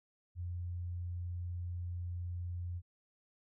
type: tone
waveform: sine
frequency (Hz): 87.9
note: F2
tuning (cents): +12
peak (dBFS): -37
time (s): 0.35-2.82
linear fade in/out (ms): 50
effects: none